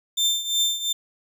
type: tone with tremolo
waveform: 30% pulse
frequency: 3580 Hz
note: A7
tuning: 29 cents sharp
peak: -15 dBFS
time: 0.17-0.93 s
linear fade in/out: 10 ms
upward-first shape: triangle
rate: 2.8 Hz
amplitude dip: 80%
effects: none